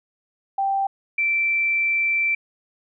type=tone pair in turn; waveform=sine; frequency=784 / 2339 Hz; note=G5 / D7; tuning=0 / -8 cents; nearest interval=octave + perfect fifth; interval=1892 cents; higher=second; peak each=-19 / -18 dBFS; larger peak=second; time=0.58-0.87 / 1.18-2.35 s; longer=second; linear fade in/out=5 ms; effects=none